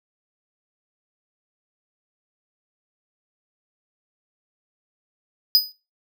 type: tone with exponential decay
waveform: square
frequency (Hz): 4978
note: D#8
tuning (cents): 0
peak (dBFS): -9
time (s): 5.55-5.72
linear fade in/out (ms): 0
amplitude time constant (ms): 36
effects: noise-tail reverb RT60 0.3 s tail -19 dB re dry